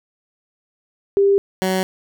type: tone pair in turn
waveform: sine / 15% pulse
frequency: 397.5 / 187.6 Hz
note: G4 / F#3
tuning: +24 / +24 cents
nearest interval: octave + minor second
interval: 1300 cents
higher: first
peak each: -11 dBFS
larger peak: neither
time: 1.17-1.38 / 1.62-1.83 s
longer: neither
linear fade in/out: 0 ms
effects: none